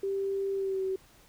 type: tone with pitch glide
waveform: sine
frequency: 392 to 380.4 Hz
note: G4 to F#4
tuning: 0 to +48 cents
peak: -28 dBFS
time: 0.03-0.96 s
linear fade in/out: 5 ms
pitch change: -52 cents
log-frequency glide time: 0.54-0.83 s
effects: pink hiss -59 dBFS RMS until 1.28 s